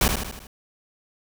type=noise with echo; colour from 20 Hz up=pink; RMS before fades=-19 dBFS; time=0.01-0.08 s; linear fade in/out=2 ms; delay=78 ms; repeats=5; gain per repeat=-5 dB; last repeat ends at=0.47 s; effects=none